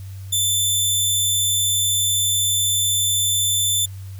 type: tone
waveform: 15% pulse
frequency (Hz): 3532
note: A7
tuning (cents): +6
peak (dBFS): -10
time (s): 0.32-3.86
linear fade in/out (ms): 10
effects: added 96 Hz sine -31 dBFS peak until 4.19 s + white hiss -50 dBFS RMS until 4.19 s